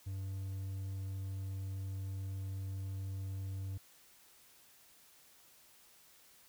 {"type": "tone", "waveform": "triangle", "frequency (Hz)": 96.3, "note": "G2", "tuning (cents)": -30, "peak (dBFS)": -36, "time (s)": [0.06, 3.78], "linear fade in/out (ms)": 10, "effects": ["white hiss -63 dBFS RMS until 6.48 s"]}